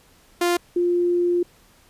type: tone pair in turn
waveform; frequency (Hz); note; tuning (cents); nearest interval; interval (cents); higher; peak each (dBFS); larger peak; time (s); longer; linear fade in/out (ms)
sawtooth / sine; 349.2 / 350.8; F4 / F4; 0 / +8; unison; 8; second; -14 / -17; first; 0.41-0.57 / 0.76-1.43; second; 5
effects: pink hiss -55 dBFS RMS until 1.89 s + resampled to 32000 Hz